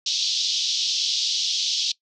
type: band-pass noise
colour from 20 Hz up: pink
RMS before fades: -24 dBFS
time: 0.06-1.92 s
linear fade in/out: 5 ms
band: 3200 to 5900 Hz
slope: 48 dB/octave
effects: noise-tail reverb RT60 0.1 s tail -21 dB re dry